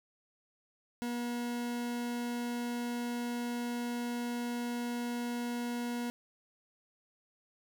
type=tone; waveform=40% pulse; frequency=240 Hz; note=B3; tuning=49 cents flat; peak=-33 dBFS; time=1.02-6.1 s; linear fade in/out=0 ms; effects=none